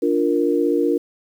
sine chord, Bb major, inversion first, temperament equal, 293.7 / 349.2 / 466.2 Hz, D4 / F4 / Bb4, 0 / 0 / 0 cents, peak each -20 dBFS, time 0.02-0.98 s, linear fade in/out 10 ms, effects 8-bit

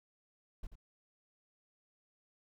brown noise with echo, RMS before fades -41 dBFS, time 0.63-0.67 s, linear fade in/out 5 ms, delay 86 ms, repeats 1, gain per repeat -11 dB, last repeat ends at 0.756 s, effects none

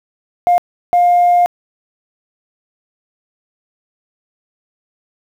sine tone bursts at uneven times, 706 Hz, F5, 19 cents sharp, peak -6 dBFS, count 2, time 0.47-0.58 / 0.93-1.46 s, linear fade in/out 0 ms, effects tanh soft clip ceiling -5 dBFS + 7-bit

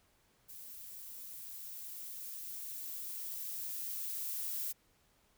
violet noise with level ramp, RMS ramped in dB -50 to -38 dBFS, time 0.48-4.73 s, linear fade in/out 20 ms, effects pink hiss -71 dBFS RMS until 5.37 s

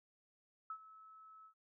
sine tone with ADSR envelope, 1299 Hz, E6, 26 cents flat, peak -40 dBFS, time 0.7-1.54 s, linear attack 3 ms, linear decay 71 ms, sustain -16 dB, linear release 87 ms, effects none

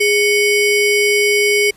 square ring-modulated tone, 1318.5 Hz, E6, in tune, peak -9 dBFS, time 0-1.71 s, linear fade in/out 10 ms, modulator 905 Hz, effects pink hiss -49 dBFS RMS until 1.76 s + resampled to 32000 Hz

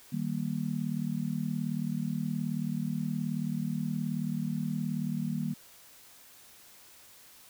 sine chord, Eb major, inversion none, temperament equal with one note detuned, 155.56 / 194.31 / 233.1 Hz, Eb3 / G3 / Bb3, 0 / -15 / 0 cents, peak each -34 dBFS, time 0.12-5.54 s, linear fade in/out 10 ms, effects white hiss -55 dBFS RMS until 7.49 s

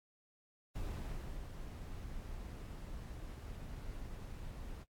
brown noise with ADSR envelope, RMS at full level -40 dBFS, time 0.75-4.85 s, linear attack 10 ms, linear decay 680 ms, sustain -6 dB, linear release 34 ms, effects noise-tail reverb RT60 0.1 s tail -23 dB re dry + AAC 64 kbps

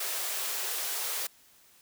white high-pass noise, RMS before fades -33 dBFS, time 0-1.27 s, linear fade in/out 5 ms, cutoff 370 Hz, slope 96 dB/octave, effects white hiss -60 dBFS RMS until 1.81 s

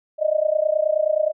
sine tone with amplitude modulation, 617 Hz, D#5, 15 cents flat, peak -13 dBFS, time 0.18-1.33 s, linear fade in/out 50 ms, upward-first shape sine, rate 29.5 Hz, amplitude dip 90%, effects none

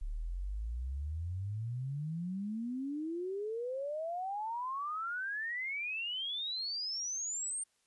sine exponential sweep, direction up, 34.65 to 8900 Hz, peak -35 dBFS, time 0.01-7.64 s, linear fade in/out 10 ms, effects white hiss -75 dBFS RMS until 7.86 s + resampled to 24000 Hz

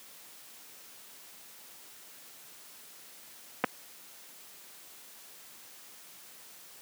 clicks, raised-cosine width 0.5 ms, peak -10 dBFS, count 2, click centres 3.64 / 3.644 s, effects white hiss -52 dBFS RMS until 6.81 s + high-pass 150 Hz 12 dB/octave

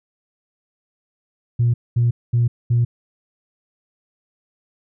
sine tone bursts, 119.1 Hz, A#2, 38 cents sharp, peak -12 dBFS, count 4, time 1.59-2.85 s, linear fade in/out 10 ms, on 150 ms, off 220 ms, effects tanh soft clip ceiling -10 dBFS

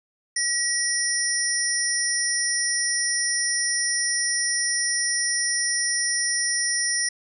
sine tone cluster, 1920 / 5290 / 5740 / 9260 Hz, B6 / E8 / F8 / D9, -49 / +5 / +47 / -25 cents, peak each -27 dBFS, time 0.36-7.09 s, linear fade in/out 5 ms, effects none

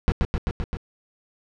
brown noise with echo, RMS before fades -18 dBFS, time 0.08-0.12 s, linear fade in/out 0 ms, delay 130 ms, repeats 5, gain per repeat -2 dB, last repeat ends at 0.77 s, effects low-pass 4000 Hz 12 dB/octave

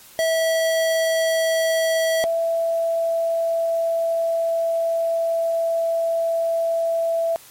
square / sine tone pair in turn, 651 / 663.9 Hz, E5 / E5, -22 / +12 cents, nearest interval unison, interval 34 cents, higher second, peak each -18 dBFS, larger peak neither, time 0.19-2.24 / 2.24-7.36 s, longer second, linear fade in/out 0 ms, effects white hiss -46 dBFS RMS until 7.5 s + MP3 64 kbps

